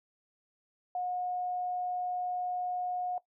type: tone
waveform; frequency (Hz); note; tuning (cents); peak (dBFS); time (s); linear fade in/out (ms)
sine; 723; F#5; -40; -31; 0.95-3.18; 2
effects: noise-tail reverb RT60 0.1 s tail -17 dB re dry